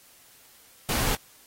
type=noise; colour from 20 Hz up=pink; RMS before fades=-26 dBFS; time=0.89-1.15 s; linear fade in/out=0 ms; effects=white hiss -55 dBFS RMS until 1.46 s + AAC 48 kbps